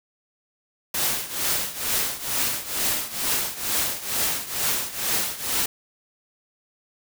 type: noise with tremolo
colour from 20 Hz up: white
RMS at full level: -22 dBFS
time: 0.94-5.66 s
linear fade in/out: 5 ms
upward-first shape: triangle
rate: 2.2 Hz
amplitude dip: 85%
effects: none